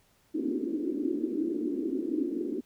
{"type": "band-pass noise", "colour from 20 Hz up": "white", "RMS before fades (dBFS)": -31, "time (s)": [0.34, 2.61], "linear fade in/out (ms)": 10, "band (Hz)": [260, 350], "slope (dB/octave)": 48, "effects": ["pink hiss -66 dBFS RMS until 2.65 s"]}